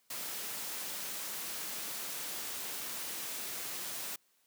white noise, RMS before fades -40 dBFS, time 0.1-4.16 s, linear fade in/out 5 ms, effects white hiss -72 dBFS RMS until 4.46 s + high-pass 150 Hz 12 dB/octave

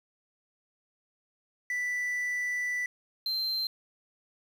triangle tone pair in turn, 1975.5 / 4131 Hz, B6 / C8, 0 / -23 cents, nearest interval octave + minor second, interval 1277 cents, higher second, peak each -27 dBFS, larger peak neither, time 1.7-2.86 / 3.26-3.67 s, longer first, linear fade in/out 2 ms, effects 9-bit

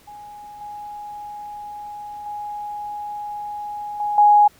sine tone with level steps, 830.6 Hz, G#5, in tune, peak -36 / -31 / -27 / -20 / -9 dBFS, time 0.07-4.48 s, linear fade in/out 10 ms, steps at 0.61 / 2.26 / 4 / 4.18 s, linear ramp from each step 2 ms, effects pink hiss -53 dBFS RMS until 4.59 s

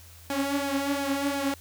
sawtooth tone with flanger, 279.1 Hz, C#4, 12 cents sharp, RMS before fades -28 dBFS, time 0.3-1.54 s, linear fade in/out 2 ms, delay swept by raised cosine 1.2 to 5.1 ms, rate 2.8 Hz, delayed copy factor +0.65, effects added 84 Hz sine -49 dBFS peak until 1.6 s + white hiss -52 dBFS RMS until 1.6 s

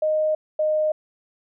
sine tone pair in turn, 619 / 616.2 Hz, D#5 / D#5, -9 / -17 cents, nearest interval unison, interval 8 cents, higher first, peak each -18 dBFS, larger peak neither, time 0.02-0.35 / 0.59-0.92 s, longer neither, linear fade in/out 5 ms, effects none

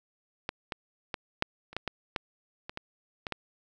clicks, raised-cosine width 0.3 ms, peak -15 / -17 / -16 / -9 / -30 / -15 / -15 / -13 / -22 / -20 / -18 / -16 dBFS, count 12, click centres 0.491 / 0.722 / 1.142 / 1.424 / 1.73 / 1.766 / 1.877 / 2.162 / 2.695 / 2.774 / 3.268 / 3.323 s, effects none

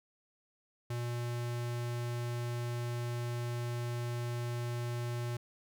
square tone, 120 Hz, B2, 49 cents flat, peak -35 dBFS, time 0.9-5.37 s, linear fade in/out 5 ms, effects none

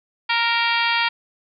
harmonic tone with a mistuned harmonic, 466.2 Hz, A#4, in tune, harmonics 2 / 3 / 4 / 5 / 6 / 7 / 8 / 9 / 10, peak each -23 / -26 / -25 / -24 / -27 / -26 / -32 / -33 / -31 dBFS, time 0.29-1.09 s, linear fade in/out 10 ms, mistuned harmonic 6, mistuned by -25 cents, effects none

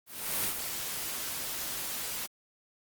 white noise with ADSR envelope, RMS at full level -29 dBFS, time 0.06-2.27 s, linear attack 380 ms, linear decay 100 ms, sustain -7 dB, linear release 18 ms, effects Opus 32 kbps

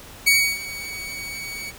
sawtooth tone with ADSR envelope, 2248 Hz, C#7, 24 cents sharp, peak -9 dBFS, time 0.26-1.72 s, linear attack 18 ms, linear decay 300 ms, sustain -18 dB, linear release 31 ms, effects pink hiss -42 dBFS RMS until 1.78 s

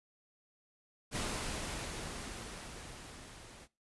pink noise with level ramp, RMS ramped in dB -36 to -54 dBFS, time 1.11-3.68 s, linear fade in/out 50 ms, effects noise-tail reverb RT60 0.3 s tail -22 dB re dry + resampled to 24000 Hz

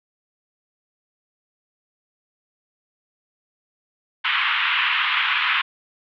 white band-pass noise, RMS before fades -21 dBFS, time 4.24-5.62 s, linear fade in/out 10 ms, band 1000 to 3200 Hz, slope 48 dB/octave, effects none

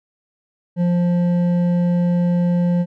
sine tone with hard clipping, 175.3 Hz, F3, 7 cents sharp, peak -16 dBFS, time 0.76-2.86 s, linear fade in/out 50 ms, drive 7 dB, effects none

